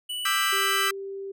square tone with pitch glide, 2960 to 2986 Hz, F#7 to F#7, 0 to +15 cents, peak -30 dBFS, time 0.09-0.89 s, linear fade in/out 10 ms, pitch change +15 cents, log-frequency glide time 0.55-0.78 s
35% pulse chord, E minor seventh, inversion third, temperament just, 1186.7 / 1318.5 / 1582.2 / 1977.8 Hz, D6 / E6 / G6 / B6, +18 / 0 / +16 / +2 cents, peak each -27 dBFS, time 0.25-0.91 s, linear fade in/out 5 ms
sine tone, 392 Hz, G4, in tune, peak -32 dBFS, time 0.52-1.32 s, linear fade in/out 10 ms
effects none

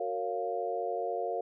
sine chord, Gb major seventh, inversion none, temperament equal with one note detuned, 370 / 460.5 / 554.4 / 698.5 Hz, Gb4 / Bb4 / Db5 / F5, 0 / -21 / 0 / 0 cents, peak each -39 / -35 / -38 / -34 dBFS, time 0-1.41 s, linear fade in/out 5 ms, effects none

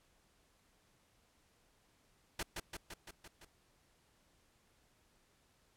pink noise with echo, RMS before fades -39 dBFS, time 2.39-2.43 s, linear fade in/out 5 ms, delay 170 ms, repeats 6, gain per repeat -3 dB, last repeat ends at 3.45 s, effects pink hiss -72 dBFS RMS until 5.76 s + low-pass 12000 Hz 12 dB/octave

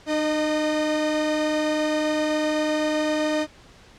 45% pulse tone pair together, 304 / 615.8 Hz, D#4 / D#5, -40 / -18 cents, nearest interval octave, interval 1222 cents, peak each -24 dBFS, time 0.06-3.47 s, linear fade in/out 50 ms, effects pink hiss -50 dBFS RMS until 3.98 s + low-pass 6000 Hz 12 dB/octave

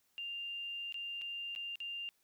sine tone with dropouts, 2794 Hz, F7, in tune, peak -39 dBFS, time 0.18-2.09 s, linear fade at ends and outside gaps 0 ms, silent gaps 0.924-0.943 / 1.214-1.218 / 1.551-1.561 / 1.756-1.803 s, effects white hiss -75 dBFS RMS until 2.23 s

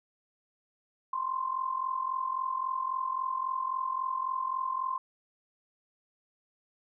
sine tone with amplitude modulation, 1046.5 Hz, C6, in tune, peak -26 dBFS, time 1.13-4.98 s, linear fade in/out 5 ms, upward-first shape sine, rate 43.7 Hz, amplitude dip 75%, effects none

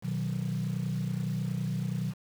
sine chord, B major, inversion none, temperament equal, 123.47 / 155.56 / 185 Hz, B2 / D#3 / F#3, 0 / 0 / 0 cents, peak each -32 dBFS, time 0.02-2.14 s, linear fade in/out 50 ms, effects tanh soft clip ceiling -24 dBFS + 8-bit

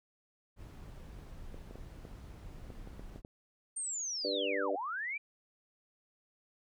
brown noise, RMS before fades -48 dBFS, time 0.56-3.22 s, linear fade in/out 50 ms
clicks, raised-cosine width 2 ms, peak -34 dBFS, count 9, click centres 1.544 / 1.71 / 1.756 / 2.052 / 2.703 / 2.874 / 2.995 / 3.16 / 3.249 s
sine linear two-way sweep, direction down then up, 8870 to 570 to 2400 Hz, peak -35 dBFS, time 3.76-5.18 s, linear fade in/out 10 ms, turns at 4.72 s
harmonic tone, 98.6 Hz, G2, 11 cents sharp, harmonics 3 / 4 / 5 / 6, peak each -40 / -39 / -36 / -38 dBFS, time 4.24-4.76 s, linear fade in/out 10 ms
effects none

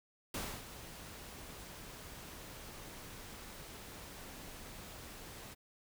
pink noise with ADSR envelope, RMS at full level -39 dBFS, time 0.34-5.55 s, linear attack 4 ms, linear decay 280 ms, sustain -11 dB, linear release 22 ms, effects none

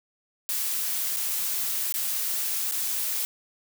blue noise with dropouts, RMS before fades -28 dBFS, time 0.49-3.25 s, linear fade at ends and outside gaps 0 ms, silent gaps 1.163-1.168 / 1.924-1.941 / 2.712-2.721 s, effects none

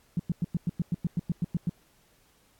sine tone bursts, 170 Hz, F3, 46 cents flat, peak -23 dBFS, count 13, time 0.17-1.695 s, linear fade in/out 2 ms, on 25 ms, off 100 ms, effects pink hiss -64 dBFS RMS until 2.59 s + AAC 64 kbps

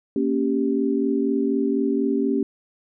sine chord, G diminished, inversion first, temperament equal, 233.1 / 277.2 / 392 Hz, Bb3 / Db4 / G4, 0 / 0 / 0 cents, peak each -24 / -22 / -24 dBFS, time 0.16-2.43 s, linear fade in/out 2 ms, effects none

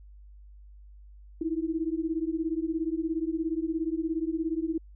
sine beating tone pair, 315.4 / 332.4 Hz, D#4 / E4, +24 / +15 cents, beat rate 17 Hz, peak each -30 dBFS, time 1.41-4.78 s, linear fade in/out 5 ms, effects added 50 Hz sine -47 dBFS peak until 4.95 s

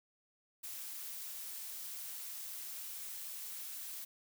blue noise, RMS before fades -45 dBFS, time 0.63-4.05 s, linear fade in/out 10 ms, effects none

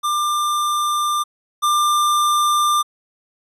square tone pair in turn, 1193 / 1193 Hz, D6 / D6, +27 / +27 cents, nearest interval unison, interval 0 cents, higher neither, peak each -18 / -15 dBFS, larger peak second, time 0.03-1.24 / 1.62-2.83 s, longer neither, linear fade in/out 20 ms, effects resampled to 32000 Hz

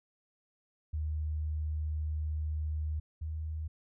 sine tone pair in turn, 76.9 / 78.38 Hz, D#2 / D#2, -20 / +13 cents, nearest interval unison, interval 33 cents, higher second, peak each -31 / -34 dBFS, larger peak first, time 0.93-3 / 3.21-3.68 s, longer first, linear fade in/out 10 ms, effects none

